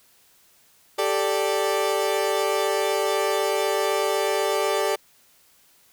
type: chord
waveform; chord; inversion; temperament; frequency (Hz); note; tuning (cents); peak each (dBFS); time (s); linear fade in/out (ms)
30% pulse; G suspended second; none; equal; 392 / 440 / 587.3; G4 / A4 / D5; 0 / 0 / 0; -23; 0.98-4.96; 10
effects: white hiss -58 dBFS RMS until 5.92 s